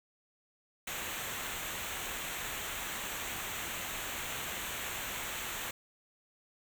pink noise with comb filter, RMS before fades -39 dBFS, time 0.87-5.71 s, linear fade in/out 5 ms, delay 0.2 ms, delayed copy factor -0.7, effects none

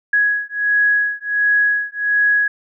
sine beating tone pair, 1668 / 1669.4 Hz, G#6 / G#6, +7 / +9 cents, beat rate 1.4 Hz, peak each -17 dBFS, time 0.13-2.48 s, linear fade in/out 5 ms, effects none

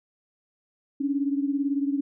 sine beating tone pair, 277.2 / 295.2 Hz, C#4 / D4, 0 / +9 cents, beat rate 18 Hz, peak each -24 / -29 dBFS, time 1-2.01 s, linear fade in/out 10 ms, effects none

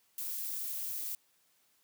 violet noise with amplitude modulation, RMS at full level -35 dBFS, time 0.18-1.15 s, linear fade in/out 2 ms, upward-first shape sine, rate 274 Hz, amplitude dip 65%, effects white hiss -71 dBFS RMS until 1.83 s + high-pass 100 Hz 12 dB/octave

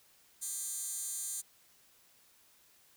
15% pulse tone with high-pass filter, 401.8 Hz, G4, 43 cents sharp, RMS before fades -39 dBFS, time 0.41-1.42 s, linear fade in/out 20 ms, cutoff 8100 Hz, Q 4.4, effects white hiss -65 dBFS RMS until 2.96 s

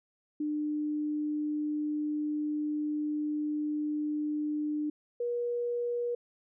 sine tone pair in turn, 300 / 480 Hz, D4 / B4, +37 / -49 cents, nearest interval minor sixth, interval 814 cents, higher second, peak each -29 / -29 dBFS, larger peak neither, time 0.4-4.9 / 5.2-6.15 s, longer first, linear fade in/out 5 ms, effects none

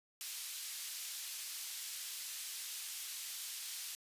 pink high-pass noise, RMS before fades -44 dBFS, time 0.21-3.95 s, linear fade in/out 0 ms, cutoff 3600 Hz, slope 12 dB/octave, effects resampled to 32000 Hz

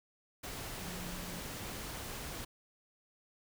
sine tone in noise, 177.9 Hz, F3, 32 cents sharp, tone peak -46 dBFS, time 0.79-1.4 s, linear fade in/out 10 ms, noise pink, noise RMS -43 dBFS, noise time 0.43-2.45 s, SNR -6 dB, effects none

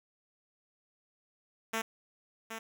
5% pulse tone with echo, 224.2 Hz, A3, 33 cents sharp, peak -20 dBFS, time 1.73-1.82 s, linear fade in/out 10 ms, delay 770 ms, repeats 1, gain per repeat -8 dB, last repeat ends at 2.59 s, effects none

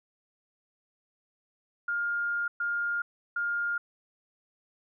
sine tone bursts at uneven times, 1411 Hz, F6, 17 cents sharp, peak -27 dBFS, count 3, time 1.88-2.48 / 2.6-3.02 / 3.36-3.78 s, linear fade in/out 5 ms, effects none

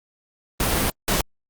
pink noise bursts at uneven times, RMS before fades -21 dBFS, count 2, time 0.6-0.9 / 1.08-1.21 s, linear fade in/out 2 ms, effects Opus 32 kbps

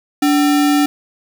sine tone with sample-and-hold, 289.9 Hz, D4, 22 cents flat, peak -10 dBFS, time 0.22-0.86 s, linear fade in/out 5 ms, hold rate 1050 Hz, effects none

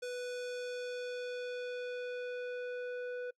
square tone with low-pass filter sweep, 494.2 Hz, B4, 1 cent sharp, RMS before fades -40 dBFS, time 0.02-3.31 s, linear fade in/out 10 ms, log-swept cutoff 8000 to 1600 Hz, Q 1, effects noise-tail reverb RT60 0.1 s tail -26 dB re dry

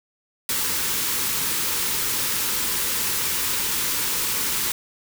white band-stop noise, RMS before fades -24 dBFS, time 0.49-4.72 s, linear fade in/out 2 ms, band 550 to 830 Hz, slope 96 dB/octave, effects none

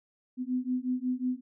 sine beating tone pair, 250 / 255.5 Hz, B3 / C4, +21 / -41 cents, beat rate 5.5 Hz, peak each -31 dBFS, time 0.37-1.41 s, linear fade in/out 50 ms, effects none

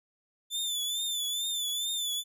sawtooth tone with vibrato, 3520 Hz, A7, in tune, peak -27 dBFS, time 0.5-2.24 s, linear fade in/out 50 ms, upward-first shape triangle, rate 2.3 Hz, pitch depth 75 cents each way, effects none

